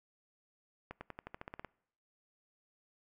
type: accelerating click train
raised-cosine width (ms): 0.5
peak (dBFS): -28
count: 11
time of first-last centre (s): 0.91-1.647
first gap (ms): 100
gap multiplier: 0.93
effects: noise-tail reverb RT60 0.7 s tail -24 dB re dry